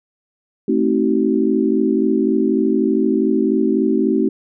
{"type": "chord", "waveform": "sine", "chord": "A diminished seventh", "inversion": "none", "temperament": "just", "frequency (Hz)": [220, 264, 316.8, 380.2], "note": ["A3", "C4", "Eb4", "Gb4"], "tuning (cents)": [0, 16, 31, 47], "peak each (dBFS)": -19, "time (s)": [0.68, 4.29], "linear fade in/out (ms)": 5, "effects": []}